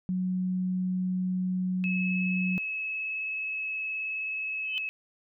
sine tone, 184 Hz, F#3, 9 cents flat, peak -26 dBFS, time 0.09-2.58 s, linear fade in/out 0 ms
sine tone with vibrato, 2585 Hz, E7, 34 cents flat, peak -30 dBFS, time 1.84-4.89 s, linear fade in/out 0 ms, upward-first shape sine, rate 19 Hz, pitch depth 14 cents each way
sine tone with exponential growth, 3041 Hz, F#7, 47 cents sharp, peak -26 dBFS, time 4.63-4.78 s, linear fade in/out 0 ms, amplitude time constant 32 ms
effects none

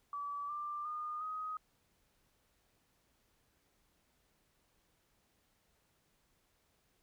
sine tone with pitch steps, 1150 / 1184.4 / 1219.8 / 1256.3 Hz, D6 / D6 / D#6 / D#6, -37 / +14 / -35 / +16 cents, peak -38 dBFS, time 0.13-1.57 s, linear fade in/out 2 ms, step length 360 ms, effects pink hiss -75 dBFS RMS until 7.02 s

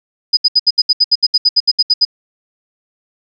sine tone bursts, 4978 Hz, D#8, in tune, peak -6 dBFS, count 16, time 0.33-2.051 s, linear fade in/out 10 ms, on 41 ms, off 71 ms, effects none

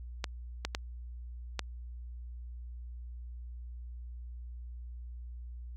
clicks, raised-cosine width 0.2 ms, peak -15 dBFS, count 4, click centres 0.242 / 0.65 / 0.749 / 1.593 s, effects added 60 Hz sine -41 dBFS peak until 5.76 s

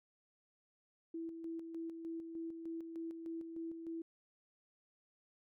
sine tone with tremolo, 329.6 Hz, E4, in tune, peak -40 dBFS, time 1.14-4.02 s, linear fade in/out 5 ms, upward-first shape square, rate 3.3 Hz, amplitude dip 45%, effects none

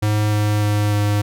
square tone with pitch steps, 105.7 / 104.97 / 104.24 / 103.52 Hz, G#2 / G#2 / G#2 / G#2, +31 / +19 / +7 / -5 cents, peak -16 dBFS, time 0.02-1.22 s, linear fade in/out 10 ms, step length 300 ms, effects none

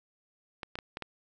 clicks, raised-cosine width 0.3 ms, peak -21 dBFS, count 5, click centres 0.632 / 0.755 / 0.788 / 0.971 / 1.023 s, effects none

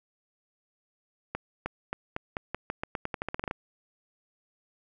accelerating click train, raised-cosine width 0.5 ms, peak -16 dBFS, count 18, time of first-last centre 1.35-3.511 s, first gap 310 ms, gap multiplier 0.87, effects none

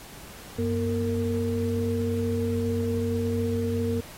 sine tone cluster, 95.3 / 238.8 / 459.7 Hz, G2 / A#3 / A#4, -48 / +42 / -24 cents, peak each -28 dBFS, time 0.58-4.01 s, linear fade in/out 10 ms, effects pink hiss -45 dBFS RMS until 4.17 s + AAC 48 kbps

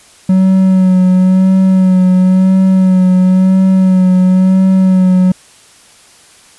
triangle tone with vibrato, 186.6 Hz, F#3, 15 cents sharp, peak -3 dBFS, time 0.29-5.32 s, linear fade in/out 5 ms, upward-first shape sine, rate 0.97 Hz, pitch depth 26 cents each way, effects white hiss -42 dBFS RMS until 6.58 s + resampled to 24000 Hz

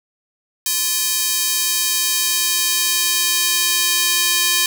square tone with high-pass filter sweep, 349.2 Hz, F4, in tune, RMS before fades -18 dBFS, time 0.66-4.66 s, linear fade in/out 2 ms, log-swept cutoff 5400 to 3100 Hz, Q 0.7, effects none

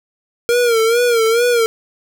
square tone with vibrato, 466.2 Hz, A#4, in tune, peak -12 dBFS, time 0.49-1.66 s, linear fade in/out 0 ms, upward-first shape sine, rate 2.3 Hz, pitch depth 83 cents each way, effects none

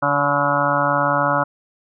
harmonic tone with a mistuned harmonic, 143.4 Hz, D3, 41 cents flat, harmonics 1 / 2 / 4 / 5 / 6 / 7 / 8 / 9 / 10, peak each -27 / -27 / -22 / -26 / -25 / -24 / -25 / -22 / -24 dBFS, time 0.02-1.44 s, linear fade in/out 10 ms, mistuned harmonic 8, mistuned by -58 cents, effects none

